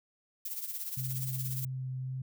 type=noise with tremolo; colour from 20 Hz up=violet; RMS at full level=-36 dBFS; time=0.45-1.65 s; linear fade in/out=5 ms; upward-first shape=sine; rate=17 Hz; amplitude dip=60%
type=tone with vibrato; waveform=sine; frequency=130 Hz; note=C3; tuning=11 cents flat; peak=-34 dBFS; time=0.97-2.22 s; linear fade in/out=5 ms; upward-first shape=sine; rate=1.8 Hz; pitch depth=9 cents each way
effects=none